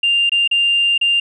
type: tone with dropouts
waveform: sine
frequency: 2794 Hz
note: F7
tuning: in tune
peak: -11 dBFS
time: 0.03-1.2 s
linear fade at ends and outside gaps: 5 ms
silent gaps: 0.295-0.318 / 0.477-0.512 / 0.979-1.012 s
effects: tanh soft clip ceiling -7 dBFS